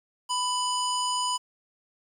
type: harmonic tone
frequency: 994 Hz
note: B5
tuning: 11 cents sharp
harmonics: 1 / 3 / 5 / 7 / 9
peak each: -27 / -32 / -34 / -35 / -37 dBFS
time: 0.29-1.38 s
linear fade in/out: 20 ms
effects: 9-bit